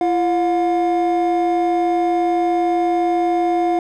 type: tone pair together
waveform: triangle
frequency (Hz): 339.7 / 716.3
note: F4 / F5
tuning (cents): -48 / +44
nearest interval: octave + minor second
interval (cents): 1292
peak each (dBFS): -15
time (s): 0.01-3.79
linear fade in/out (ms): 2
effects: tanh soft clip ceiling -7 dBFS